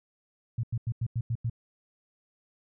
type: tone bursts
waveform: sine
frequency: 116.3 Hz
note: A#2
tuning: 4 cents flat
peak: -26 dBFS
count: 7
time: 0.58-1.498 s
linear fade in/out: 5 ms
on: 54 ms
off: 90 ms
effects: none